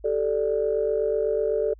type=chord; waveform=sine; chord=G suspended second; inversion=none; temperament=equal; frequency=392 / 440 / 587.3 Hz; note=G4 / A4 / D5; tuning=0 / 0 / 0 cents; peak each=-28 / -23 / -26 dBFS; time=0.04-1.74 s; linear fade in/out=10 ms; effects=tanh soft clip ceiling -12 dBFS + added 53 Hz sine -46 dBFS peak until 1.79 s